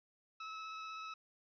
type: tone with vibrato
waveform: sawtooth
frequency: 1297 Hz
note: E6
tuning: 28 cents flat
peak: -40 dBFS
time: 0.4-1.14 s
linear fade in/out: 5 ms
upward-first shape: sine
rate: 16 Hz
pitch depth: 11 cents each way
effects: resampled to 11025 Hz + 12-bit